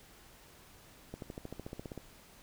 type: accelerating click train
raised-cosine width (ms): 2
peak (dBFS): -28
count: 13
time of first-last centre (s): 1.14-1.977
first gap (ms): 82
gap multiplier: 0.97
effects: pink hiss -58 dBFS RMS until 2.42 s